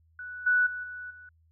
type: tone with level steps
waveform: sine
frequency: 1480 Hz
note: F#6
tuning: in tune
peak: -37 / -20 / -33 / -37 / -46 dBFS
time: 0.19-1.29 s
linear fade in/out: 2 ms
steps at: 0.46 / 0.66 / 0.83 / 1.1 s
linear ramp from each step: 10 ms
effects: added 81 Hz sine -61 dBFS peak until 1.51 s